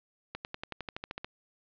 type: accelerating click train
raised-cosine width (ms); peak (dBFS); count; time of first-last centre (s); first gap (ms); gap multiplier
0.3; -21; 12; 0.35-1.245; 99; 0.96
effects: resampled to 11025 Hz + 9-bit